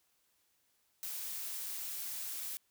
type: noise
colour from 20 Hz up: blue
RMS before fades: -41 dBFS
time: 1.03-2.57 s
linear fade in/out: 0 ms
effects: white hiss -75 dBFS RMS until 2.7 s